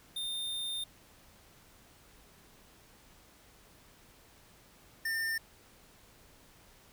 square tone pair in turn, 3629 / 1804 Hz, A#7 / A6, -47 / +43 cents, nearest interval octave, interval 1210 cents, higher first, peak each -35 / -32 dBFS, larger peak second, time 0.16-0.84 / 5.05-5.38 s, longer first, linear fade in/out 5 ms, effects pink hiss -60 dBFS RMS until 6.92 s

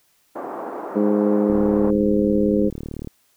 pink band-pass noise, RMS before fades -31 dBFS, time 0.35-1.91 s, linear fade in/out 10 ms, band 300 to 1100 Hz, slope 24 dB/octave
harmonic tone, 103.83 Hz, G#2, in tune, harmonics 2 / 3 / 4 / 5, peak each -19 / -21 / -22 / -23 dBFS, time 0.95-2.7 s, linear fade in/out 20 ms
click train, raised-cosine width 3 ms, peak -18 dBFS, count 60, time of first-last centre 1.5-3.073 s, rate 37.5 Hz
effects white hiss -62 dBFS RMS until 3.36 s

